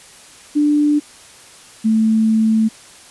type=tone pair in turn; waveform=sine; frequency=295.4 / 220.6 Hz; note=D4 / A3; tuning=+10 / +5 cents; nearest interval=perfect fourth; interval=505 cents; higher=first; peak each=-11 dBFS; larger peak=neither; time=0.55-1 / 1.84-2.69 s; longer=second; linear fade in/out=20 ms; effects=white hiss -42 dBFS RMS until 3.1 s + resampled to 24000 Hz